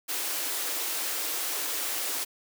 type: high-pass noise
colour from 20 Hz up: white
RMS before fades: -31 dBFS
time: 0.08-2.25 s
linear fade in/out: 20 ms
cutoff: 270 Hz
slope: 96 dB/octave
effects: none